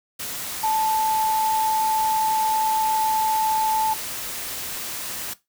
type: tone in noise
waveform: sine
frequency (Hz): 876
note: A5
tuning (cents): -8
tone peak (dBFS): -19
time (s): 0.63-3.94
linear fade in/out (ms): 10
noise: white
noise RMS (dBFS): -31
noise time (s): 0.19-5.34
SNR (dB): +9
effects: noise-tail reverb RT60 0.2 s tail -17 dB re dry